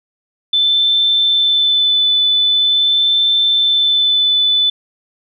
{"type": "tone with vibrato", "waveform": "sine", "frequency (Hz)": 3520, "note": "A7", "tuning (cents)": 0, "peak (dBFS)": -10, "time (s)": [0.53, 4.7], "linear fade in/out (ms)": 5, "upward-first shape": "sine", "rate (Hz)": 0.44, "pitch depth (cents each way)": 12, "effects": []}